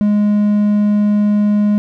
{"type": "tone", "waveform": "triangle", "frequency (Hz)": 207.7, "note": "G#3", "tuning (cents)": 0, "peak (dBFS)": -8, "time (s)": [0.01, 1.78], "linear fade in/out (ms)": 0, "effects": []}